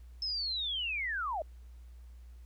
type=linear sweep; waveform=sine; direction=down; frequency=5274 to 584 Hz; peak=-32 dBFS; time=0.22-1.42 s; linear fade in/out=2 ms; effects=added 60 Hz sine -48 dBFS peak until 2.45 s + pink hiss -70 dBFS RMS until 2.45 s